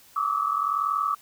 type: tone cluster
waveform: sine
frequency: 1142 / 1183 / 1283 Hz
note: D6 / D6 / E6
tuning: -49 / +12 / -47 cents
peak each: -27 dBFS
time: 0.16-1.15 s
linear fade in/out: 5 ms
effects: white hiss -54 dBFS RMS until 1.21 s